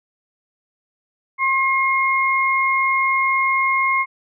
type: tone pair together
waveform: sine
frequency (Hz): 1071 / 2142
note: C6 / C7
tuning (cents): +40 / +40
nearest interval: octave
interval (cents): 1200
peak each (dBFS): -18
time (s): 1.38-4.06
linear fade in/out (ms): 50
effects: none